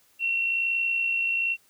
sine tone with amplitude modulation, 2724 Hz, F7, 44 cents flat, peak -21 dBFS, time 0.19-1.57 s, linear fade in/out 50 ms, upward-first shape sine, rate 61.1 Hz, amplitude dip 40%, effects white hiss -62 dBFS RMS until 1.69 s

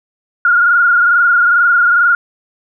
sine tone with frequency modulation, 1420 Hz, F6, 28 cents sharp, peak -7 dBFS, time 0.45-2.15 s, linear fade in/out 2 ms, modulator 22.3 Hz, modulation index 1.9, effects none

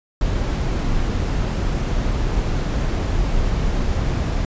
brown noise, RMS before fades -20 dBFS, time 0.21-4.45 s, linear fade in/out 2 ms, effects resampled to 16000 Hz

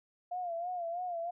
sine tone with vibrato, 698.5 Hz, F5, in tune, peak -34 dBFS, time 0.31-1.31 s, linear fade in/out 10 ms, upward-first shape sine, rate 3.1 Hz, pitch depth 79 cents each way, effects none

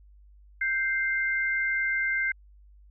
sine tone pair together, 1568 / 2093 Hz, G6 / C7, 0 / 0 cents, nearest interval perfect fourth, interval 500 cents, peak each -27 dBFS, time 0.61-2.32 s, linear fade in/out 5 ms, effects added 50 Hz sine -51 dBFS peak until 2.9 s

